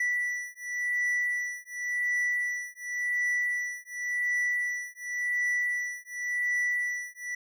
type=beating tone pair; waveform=triangle; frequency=1962 / 1962.91 Hz; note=B6 / B6; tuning=-12 / -11 cents; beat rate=0.91 Hz; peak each=-29 dBFS; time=0-7.35 s; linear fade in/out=5 ms; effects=none